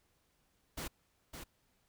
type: noise with echo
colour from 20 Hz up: pink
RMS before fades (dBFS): -41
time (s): 0.77-0.88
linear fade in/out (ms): 10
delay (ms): 560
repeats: 1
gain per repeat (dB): -6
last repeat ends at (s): 1.44
effects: pink hiss -75 dBFS RMS until 1.88 s